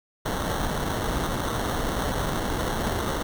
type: noise with sample-and-hold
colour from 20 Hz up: pink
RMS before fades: -27 dBFS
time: 0.25-3.23 s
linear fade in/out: 10 ms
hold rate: 2450 Hz
effects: none